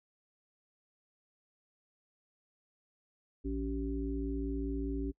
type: harmonic tone with a mistuned harmonic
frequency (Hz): 55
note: A1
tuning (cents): 0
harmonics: 1 / 3 / 5 / 7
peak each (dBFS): -36 / -47 / -36 / -41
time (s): 3.44-5.12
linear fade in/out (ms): 20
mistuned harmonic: 5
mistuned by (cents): +32
effects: noise-tail reverb RT60 0.1 s tail -26 dB re dry

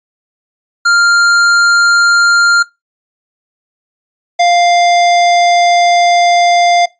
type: tone pair in turn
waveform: square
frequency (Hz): 1396.9 / 698.5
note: F6 / F5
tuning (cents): 0 / 0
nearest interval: octave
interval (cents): 1200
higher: first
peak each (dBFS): -7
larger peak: neither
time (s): 0.85-2.63 / 4.39-6.86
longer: second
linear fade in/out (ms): 10
effects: noise-tail reverb RT60 0.2 s tail -20 dB re dry + resampled to 16000 Hz

